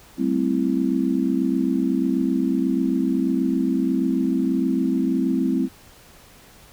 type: chord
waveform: sine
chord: A minor seventh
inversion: third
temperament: equal with one note detuned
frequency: 193.52 / 220 / 261.6 / 329.6 Hz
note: G3 / A3 / C4 / E4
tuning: -22 / 0 / 0 / 0 cents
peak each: -25 / -27 / -21 / -25 dBFS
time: 0.17-5.69 s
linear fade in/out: 50 ms
effects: pink hiss -49 dBFS RMS until 6.72 s